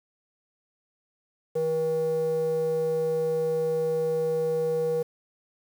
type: tone with band-pass filter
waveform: square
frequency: 160 Hz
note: D#3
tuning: 49 cents sharp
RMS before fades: -26 dBFS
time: 1.55-5.03 s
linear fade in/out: 10 ms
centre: 450 Hz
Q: 6.2
effects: 8-bit